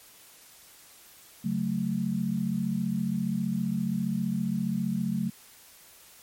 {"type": "chord", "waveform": "sine", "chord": "F# minor", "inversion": "second", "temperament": "equal", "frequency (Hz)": [138.59, 185, 220], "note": ["C#3", "F#3", "A3"], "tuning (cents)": [0, 0, 0], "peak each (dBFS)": [-34, -29, -29], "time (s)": [1.44, 5.3], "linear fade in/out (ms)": 10, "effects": ["white hiss -53 dBFS RMS until 6.22 s", "MP3 64 kbps"]}